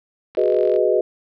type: click train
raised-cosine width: 0.3 ms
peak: -24 dBFS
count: 20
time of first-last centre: 0.35-0.761 s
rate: 46.2 Hz
type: chord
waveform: sine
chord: G# minor seventh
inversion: third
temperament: equal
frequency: 370 / 415.3 / 493.9 / 622.3 Hz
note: F#4 / G#4 / B4 / D#5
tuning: 0 / 0 / 0 / 0 cents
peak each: -20 dBFS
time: 0.37-1.01 s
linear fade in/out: 5 ms
effects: none